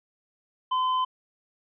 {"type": "tone with tanh clipping", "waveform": "triangle", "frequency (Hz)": 1023, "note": "C6", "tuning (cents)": -39, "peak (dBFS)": -24, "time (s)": [0.71, 1.05], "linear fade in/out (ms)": 10, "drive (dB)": 13, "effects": ["resampled to 8000 Hz"]}